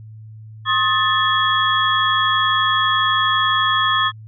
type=tone cluster; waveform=sine; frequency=1071 / 1259 / 1759 / 3327 Hz; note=C6 / D#6 / A6 / G#7; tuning=+40 / +20 / -1 / +2 cents; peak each=-20 dBFS; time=0.65-4.12 s; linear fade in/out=50 ms; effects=added 109 Hz sine -35 dBFS peak until 4.27 s